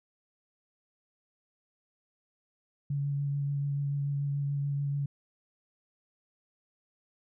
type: tone with vibrato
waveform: sine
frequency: 141.7 Hz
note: C#3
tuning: 38 cents sharp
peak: -28 dBFS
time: 2.9-5.06 s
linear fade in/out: 5 ms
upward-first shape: triangle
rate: 6.9 Hz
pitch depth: 16 cents each way
effects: none